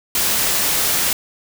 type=noise; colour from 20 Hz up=white; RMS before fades=-18 dBFS; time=0.15-1.13 s; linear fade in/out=2 ms; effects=none